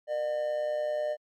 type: tone with amplitude modulation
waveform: triangle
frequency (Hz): 603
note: D5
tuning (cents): +46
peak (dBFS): -23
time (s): 0.07-1.17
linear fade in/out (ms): 50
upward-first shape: sine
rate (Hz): 130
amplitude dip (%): 55
effects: MP3 64 kbps